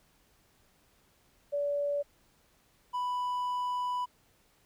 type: tone pair in turn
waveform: sine / triangle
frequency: 575 / 990 Hz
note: D5 / B5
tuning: -37 / +4 cents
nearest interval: major sixth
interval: 941 cents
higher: second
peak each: -28 dBFS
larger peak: neither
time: 1.52-2.03 / 2.93-4.06 s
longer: second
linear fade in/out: 20 ms
effects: pink hiss -67 dBFS RMS until 4.65 s